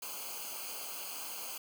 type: noise with comb filter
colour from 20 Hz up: white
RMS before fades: -42 dBFS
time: 0.02-1.58 s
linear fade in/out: 5 ms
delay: 0.54 ms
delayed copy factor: -0.95
effects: none